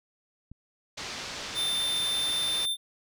click, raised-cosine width 5 ms, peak -32 dBFS, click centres 0.516 s
white low-pass noise, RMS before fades -38 dBFS, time 0.97-2.66 s, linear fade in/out 10 ms, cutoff 5800 Hz, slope 24 dB/octave
square tone, 3576 Hz, A7, 27 cents sharp, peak -27 dBFS, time 1.54-2.77 s, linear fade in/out 50 ms
effects none

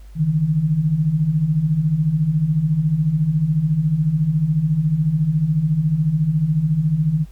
sine beating tone pair, 144.2 / 158.2 Hz, D3 / D#3, -31 / +29 cents, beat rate 14 Hz, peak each -22 / -16 dBFS, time 0.15-7.26 s, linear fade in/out 50 ms, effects added 50 Hz sine -37 dBFS peak until 7.31 s + pink hiss -56 dBFS RMS until 7.31 s

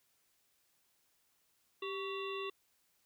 harmonic tone with a mistuned harmonic, 392 Hz, G4, in tune, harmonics 1 / 3 / 5 / 7 / 9 / 10, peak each -40 / -44 / -53 / -45 / -49 / -56 dBFS, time 1.82-2.5 s, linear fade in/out 5 ms, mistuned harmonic 3, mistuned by -80 cents, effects white hiss -75 dBFS RMS until 3.05 s

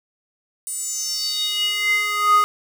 square tone with high-pass filter sweep, 415.3 Hz, G#4, in tune, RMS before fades -21 dBFS, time 0.67-2.44 s, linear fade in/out 0 ms, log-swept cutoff 9300 to 1100 Hz, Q 6.8, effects none

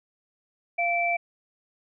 sine tone pair together, 692 / 2328 Hz, F5 / D7, -16 / -16 cents, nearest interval octave + major sixth, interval 2100 cents, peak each -25 dBFS, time 0.78-1.17 s, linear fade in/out 10 ms, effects none

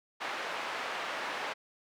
pink band-pass noise, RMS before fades -37 dBFS, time 0.2-1.54 s, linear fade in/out 20 ms, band 680 to 2700 Hz, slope 12 dB/octave, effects none

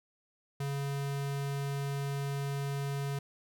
square tone, 140 Hz, C#3, 18 cents sharp, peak -33 dBFS, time 0.6-3.19 s, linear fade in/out 5 ms, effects none

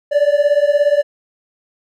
triangle beating tone pair, 573 / 590 Hz, D5 / D5, -43 / +8 cents, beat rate 17 Hz, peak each -12 dBFS, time 0.11-1.03 s, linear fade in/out 20 ms, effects none

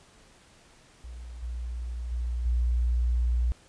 sine tone with level steps, 59.9 Hz, A#1, 48 cents sharp, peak -38 / -31 / -27 / -22 dBFS, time 1.04-3.52 s, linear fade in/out 0 ms, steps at 1.42 / 2.11 / 2.45 s, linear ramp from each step 10 ms, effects pink hiss -57 dBFS RMS until 3.68 s + resampled to 22050 Hz

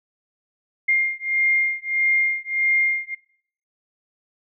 sine beating tone pair, 2116 / 2117.6 Hz, C7 / C7, +19 / +20 cents, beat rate 1.6 Hz, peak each -21 dBFS, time 0.88-3.15 s, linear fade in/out 10 ms, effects noise-tail reverb RT60 0.6 s tail -20 dB re dry

